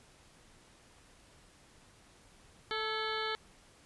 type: harmonic tone with a mistuned harmonic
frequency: 439.3 Hz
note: A4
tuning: 3 cents flat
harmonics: 1 / 2 / 3 / 4 / 5 / 7 / 8 / 9 / 10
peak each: -39 / -42 / -39 / -41 / -43 / -43 / -45 / -45 / -46 dBFS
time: 2.71-3.35 s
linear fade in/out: 0 ms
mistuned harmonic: 4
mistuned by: -55 cents
effects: pink hiss -61 dBFS RMS until 3.85 s + resampled to 24000 Hz